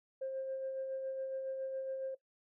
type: tone with tremolo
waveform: sine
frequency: 531 Hz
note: C5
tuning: 25 cents sharp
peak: -34 dBFS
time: 0.21-2.15 s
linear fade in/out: 10 ms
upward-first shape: sine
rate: 7.2 Hz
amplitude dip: 35%
effects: noise-tail reverb RT60 0.1 s tail -18 dB re dry + tanh soft clip ceiling -32 dBFS